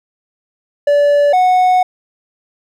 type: tone pair in turn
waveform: triangle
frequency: 578 / 735.1 Hz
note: D5 / F#5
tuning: -28 / -11 cents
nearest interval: major third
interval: 417 cents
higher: second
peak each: -6 dBFS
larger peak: neither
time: 0.87-1.33 / 1.33-1.83 s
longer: second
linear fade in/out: 5 ms
effects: none